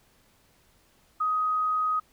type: tone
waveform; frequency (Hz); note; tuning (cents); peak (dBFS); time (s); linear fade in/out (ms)
sine; 1255; D#6; +15; -23; 1.2-2; 10
effects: pink hiss -63 dBFS RMS until 2.12 s